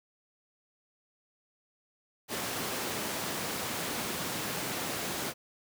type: high-pass noise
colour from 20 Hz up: pink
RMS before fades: -35 dBFS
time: 2.28-5.34 s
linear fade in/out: 50 ms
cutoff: 170 Hz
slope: 12 dB/octave
effects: none